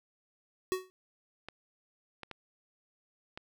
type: tone with exponential decay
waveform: square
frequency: 372.4 Hz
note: F#4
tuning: 11 cents sharp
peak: -26 dBFS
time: 0.72-0.9 s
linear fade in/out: 0 ms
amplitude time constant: 39 ms
type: clicks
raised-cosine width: 0.3 ms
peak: -26 dBFS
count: 4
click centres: 1.486 / 2.233 / 2.313 / 3.375 s
effects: none